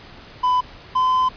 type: tone pair in turn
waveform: triangle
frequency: 1001 / 1022.6 Hz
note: B5 / C6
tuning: +23 / -40 cents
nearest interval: unison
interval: 37 cents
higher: second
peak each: -13 dBFS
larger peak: neither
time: 0.43-0.61 / 0.95-1.29 s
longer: second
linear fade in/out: 10 ms
effects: pink hiss -42 dBFS RMS until 1.36 s + resampled to 11025 Hz